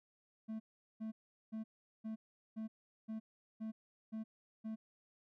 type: tone bursts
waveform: triangle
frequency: 220.1 Hz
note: A3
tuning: 1 cent sharp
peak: -38 dBFS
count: 9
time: 0.48-4.76 s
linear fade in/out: 20 ms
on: 120 ms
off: 400 ms
effects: none